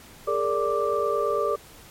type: tone cluster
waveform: sine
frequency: 411.3 / 460.3 / 583 / 1176 Hz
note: G#4 / A#4 / D5 / D6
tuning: -17 / -22 / -13 / +2 cents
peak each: -27 dBFS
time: 0.27-1.56 s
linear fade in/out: 10 ms
effects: pink hiss -48 dBFS RMS until 1.9 s + MP3 64 kbps